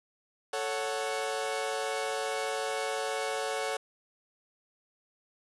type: chord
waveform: sawtooth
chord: F# minor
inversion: first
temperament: equal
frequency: 440 / 554.4 / 740 Hz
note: A4 / C#5 / F#5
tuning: 0 / 0 / 0 cents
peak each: -31 / -31 / -32 dBFS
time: 0.53-3.77 s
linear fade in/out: 5 ms
effects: resampled to 24000 Hz + 8-bit